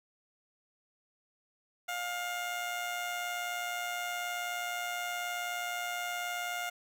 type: tone with amplitude modulation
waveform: 15% pulse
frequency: 708 Hz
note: F5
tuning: 23 cents sharp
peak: -26 dBFS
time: 1.88-6.7 s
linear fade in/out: 10 ms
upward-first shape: sine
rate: 119 Hz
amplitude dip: 40%
effects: none